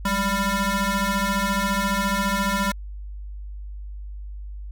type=ring-modulated tone; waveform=20% pulse; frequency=394.5 Hz; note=G4; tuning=11 cents sharp; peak=-13 dBFS; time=0.05-2.72 s; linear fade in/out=5 ms; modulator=599 Hz; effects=added 50 Hz sine -32 dBFS peak until 4.71 s